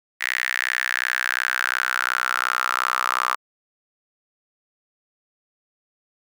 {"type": "tone with high-pass filter sweep", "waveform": "sawtooth", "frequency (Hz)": 62.8, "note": "B1", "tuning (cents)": 30, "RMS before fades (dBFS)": -24, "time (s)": [0.2, 3.36], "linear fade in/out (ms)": 20, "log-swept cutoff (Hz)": [1900, 1200], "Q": 6, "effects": []}